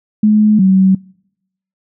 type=tone pair in turn; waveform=sine; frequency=212.7 / 189.95 Hz; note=G#3 / F#3; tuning=+42 / +46 cents; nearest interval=major second; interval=196 cents; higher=first; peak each=-6 dBFS; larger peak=neither; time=0.23-0.59 / 0.59-0.95 s; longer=neither; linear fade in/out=5 ms; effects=noise-tail reverb RT60 0.8 s tail -26 dB re dry